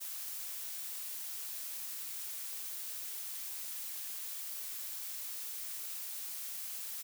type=noise; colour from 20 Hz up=blue; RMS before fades=-42 dBFS; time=0-7.03 s; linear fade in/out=20 ms; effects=none